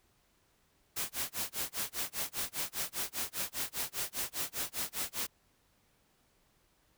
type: noise with tremolo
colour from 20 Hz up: white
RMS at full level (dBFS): -34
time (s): 0.96-5.27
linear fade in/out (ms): 10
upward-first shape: sine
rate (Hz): 5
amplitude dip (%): 100
effects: pink hiss -71 dBFS RMS until 6.97 s